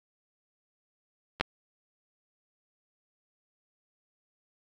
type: clicks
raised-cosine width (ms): 0.3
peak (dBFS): -29 / -7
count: 2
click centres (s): 1.399 / 1.41
effects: AAC 64 kbps